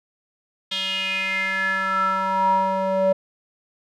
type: tone with band-pass filter sweep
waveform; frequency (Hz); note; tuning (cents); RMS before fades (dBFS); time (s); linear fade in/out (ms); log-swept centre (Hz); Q
square; 190.8; G3; -47; -22; 0.71-3.13; 10; 3400 to 610; 6.6
effects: none